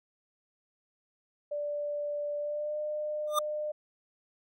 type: tone with pitch glide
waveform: sine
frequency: 586 to 603.2 Hz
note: D5 to D5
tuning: -4 to +46 cents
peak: -31 dBFS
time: 1.51-3.72 s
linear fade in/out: 10 ms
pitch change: +50 cents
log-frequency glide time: 2.38-2.77 s
type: tone with exponential growth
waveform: square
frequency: 1202 Hz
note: D6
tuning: 40 cents sharp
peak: -22 dBFS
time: 3.27-3.39 s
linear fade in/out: 5 ms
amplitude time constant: 24 ms
effects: none